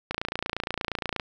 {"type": "click train", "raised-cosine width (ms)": 0.3, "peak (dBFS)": -12, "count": 32, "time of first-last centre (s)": [0.11, 1.198], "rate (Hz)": 28.5, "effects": []}